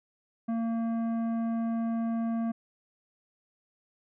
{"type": "tone with tanh clipping", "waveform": "sine", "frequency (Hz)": 228.7, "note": "A#3", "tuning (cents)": -33, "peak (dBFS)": -29, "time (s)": [0.48, 2.52], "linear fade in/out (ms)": 10, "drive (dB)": 11, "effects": []}